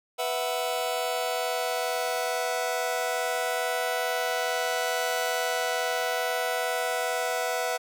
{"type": "chord", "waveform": "sawtooth", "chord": "B suspended fourth", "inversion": "none", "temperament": "just", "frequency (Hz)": [493.9, 658.5, 740.8], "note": ["B4", "E5", "F#5"], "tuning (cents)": [0, -2, 2], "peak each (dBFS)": -27, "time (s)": [0.18, 7.78], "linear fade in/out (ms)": 20, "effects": []}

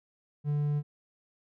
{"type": "tone", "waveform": "triangle", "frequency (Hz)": 146.83, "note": "D3", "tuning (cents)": 0, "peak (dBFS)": -24, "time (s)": [0.44, 0.83], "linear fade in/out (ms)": 50, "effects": []}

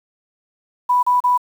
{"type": "tone bursts", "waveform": "sine", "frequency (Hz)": 987.8, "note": "B5", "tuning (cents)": 0, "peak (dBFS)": -12, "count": 3, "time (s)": [0.89, 1.378], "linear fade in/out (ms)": 10, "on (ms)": 140, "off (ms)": 34, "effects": ["7-bit"]}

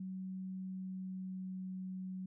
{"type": "tone with pitch glide", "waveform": "sine", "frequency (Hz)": [187.8, 186.61], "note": ["F#3", "F#3"], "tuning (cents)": [26, 15], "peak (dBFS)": -40, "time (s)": [0, 2.26], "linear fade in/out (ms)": 5, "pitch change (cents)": -11, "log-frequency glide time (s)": [0.58, 1.65], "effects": []}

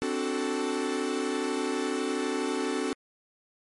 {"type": "chord", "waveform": "45% pulse", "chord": "D dominant seventh", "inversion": "third", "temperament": "equal with one note detuned", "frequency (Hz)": [261.6, 293.7, 372.4, 440], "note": ["C4", "D4", "F#4", "A4"], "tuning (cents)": [0, 0, 11, 0], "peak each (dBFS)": -33, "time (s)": [0.02, 2.93], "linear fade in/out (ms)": 0, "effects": ["MP3 48 kbps"]}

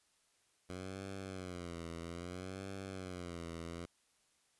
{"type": "tone with vibrato", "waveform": "10% pulse", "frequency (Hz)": 90, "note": "F#2", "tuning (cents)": -47, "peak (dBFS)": -35, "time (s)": [0.69, 3.86], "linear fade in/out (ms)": 10, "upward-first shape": "sine", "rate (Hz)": 0.61, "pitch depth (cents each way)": 130, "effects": ["white hiss -74 dBFS RMS until 4.59 s", "resampled to 24000 Hz"]}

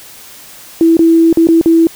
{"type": "tone with dropouts", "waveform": "sine", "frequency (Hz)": 329.6, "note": "E4", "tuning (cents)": 0, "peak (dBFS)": -4, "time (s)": [0.81, 1.87], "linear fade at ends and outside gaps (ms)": 1, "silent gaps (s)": [[0.969, 0.992], [1.328, 1.372], [1.471, 1.487], [1.613, 1.659]], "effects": ["white hiss -35 dBFS RMS until 1.95 s"]}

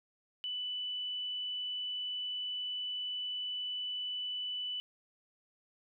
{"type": "tone", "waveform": "sine", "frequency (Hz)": 2983, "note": "F#7", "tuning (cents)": 13, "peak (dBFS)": -35, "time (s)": [0.44, 4.8], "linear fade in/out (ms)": 0, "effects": []}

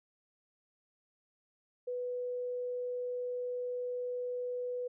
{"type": "tone", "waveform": "sine", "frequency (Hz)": 494.2, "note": "B4", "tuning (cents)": 1, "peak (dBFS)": -34, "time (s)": [1.87, 4.88], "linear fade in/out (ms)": 10, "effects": []}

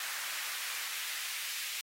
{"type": "noise with high-pass filter sweep", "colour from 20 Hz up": "pink", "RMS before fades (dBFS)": -39, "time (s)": [0, 1.81], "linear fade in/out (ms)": 2, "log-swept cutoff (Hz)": [1500, 2400], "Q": 1.2, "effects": ["AAC 48 kbps"]}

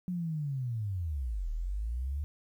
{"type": "linear two-way sweep", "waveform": "sine", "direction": "down then up", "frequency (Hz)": [183.6, 36.98, 75], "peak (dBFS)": -31, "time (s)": [0.08, 2.24], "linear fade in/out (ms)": 0, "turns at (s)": 1.5, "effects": ["11-bit"]}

